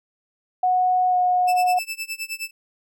sine tone with pitch glide, 734 to 725.6 Hz, F#5 to F#5, -14 to -34 cents, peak -16 dBFS, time 0.63-1.79 s, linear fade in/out 5 ms, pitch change -20 cents, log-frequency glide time 1.09-1.16 s
sawtooth tone with tremolo, 2637 Hz, E7, in tune, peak -22 dBFS, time 1.47-2.51 s, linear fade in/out 20 ms, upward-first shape sine, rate 9.6 Hz, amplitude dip 95%
effects none

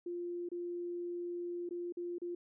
sine tone with dropouts, 349.2 Hz, F4, in tune, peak -37 dBFS, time 0.06-2.35 s, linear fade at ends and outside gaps 5 ms, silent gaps 0.489-0.516 / 1.691-1.708 / 1.924-1.97 / 2.184-2.217 s, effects none

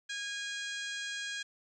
harmonic tone with a mistuned harmonic, 820 Hz, G#5, 22 cents flat, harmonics 2 / 3 / 4 / 5 / 6 / 7 / 8 / 9 / 10, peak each -39 / -46 / -42 / -47 / -51 / -53 / -49 / -51 / -56 dBFS, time 0.09-1.43 s, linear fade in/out 10 ms, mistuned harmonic 8, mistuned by -29 cents, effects 12-bit

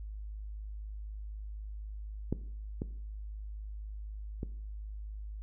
clicks, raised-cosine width 3 ms, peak -17 / -21 / -24 dBFS, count 3, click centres 2.326 / 2.819 / 4.431 s, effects noise-tail reverb RT60 0.6 s tail -17 dB re dry + added 52 Hz sine -39 dBFS peak until 5.42 s

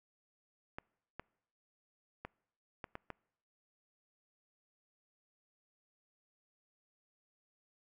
clicks, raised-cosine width 0.5 ms, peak -27 dBFS, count 6, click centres 0.785 / 1.196 / 2.25 / 2.842 / 2.954 / 3.103 s, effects noise-tail reverb RT60 0.8 s tail -26 dB re dry

